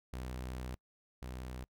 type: tone pair in turn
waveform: sawtooth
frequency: 63 / 63 Hz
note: B1 / B1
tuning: +35 / +35 cents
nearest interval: unison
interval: 0 cents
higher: neither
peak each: -36 / -38 dBFS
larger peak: first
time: 0.13-0.75 / 1.22-1.64 s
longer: first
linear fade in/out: 0 ms
effects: noise-tail reverb RT60 0.1 s tail -26 dB re dry